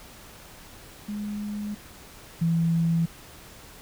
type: tone pair in turn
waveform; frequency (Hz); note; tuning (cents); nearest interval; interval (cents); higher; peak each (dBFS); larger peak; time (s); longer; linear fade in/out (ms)
sine; 207.7 / 166.33; G#3 / E3; 0 / +16; major third; 384; first; -29 / -20; second; 1.08-1.75 / 2.41-3.06; first; 10
effects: pink hiss -47 dBFS RMS until 3.81 s